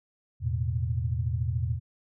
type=chord; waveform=sine; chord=E suspended fourth; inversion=none; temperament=just; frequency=82.41 / 109.88 / 123.61 Hz; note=E2 / A2 / B2; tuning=0 / -2 / +2 cents; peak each=-30 dBFS; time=0.4-1.8 s; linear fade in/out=50 ms; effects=none